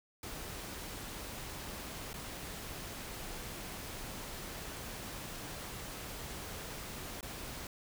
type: noise with dropouts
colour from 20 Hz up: pink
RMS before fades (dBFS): -44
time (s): 0.23-7.67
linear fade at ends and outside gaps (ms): 2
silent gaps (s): 2.132-2.14 / 7.209-7.228
effects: none